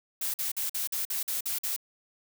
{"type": "noise bursts", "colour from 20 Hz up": "blue", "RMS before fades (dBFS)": -31, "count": 9, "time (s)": [0.21, 1.764], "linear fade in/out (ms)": 5, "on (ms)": 130, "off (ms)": 48, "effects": []}